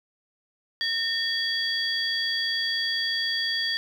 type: tone cluster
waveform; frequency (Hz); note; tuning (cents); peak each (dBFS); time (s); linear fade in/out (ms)
sine; 1827 / 3346 / 4651; A#6 / G#7 / D8; -35 / +12 / -18; -28; 0.81-3.77; 0
effects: tanh soft clip ceiling -15 dBFS + 9-bit